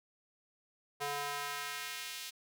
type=tone with high-pass filter sweep; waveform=square; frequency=143.8 Hz; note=D3; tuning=36 cents flat; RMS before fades=-40 dBFS; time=1-2.31 s; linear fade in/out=20 ms; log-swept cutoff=600 to 3400 Hz; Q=1; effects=none